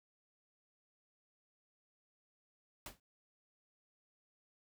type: noise with exponential decay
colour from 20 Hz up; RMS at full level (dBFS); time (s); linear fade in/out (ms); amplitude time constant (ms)
pink; -42; 2.86-3; 2; 29
effects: none